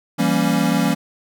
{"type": "chord", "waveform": "square", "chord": "E diminished seventh", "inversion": "none", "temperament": "equal with one note detuned", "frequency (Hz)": [168.37, 196, 233.1, 277.2], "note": ["E3", "G3", "Bb3", "Db4"], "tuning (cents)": [37, 0, 0, 0], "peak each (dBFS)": -22, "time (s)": [0.18, 0.95], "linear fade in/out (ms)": 20, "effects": []}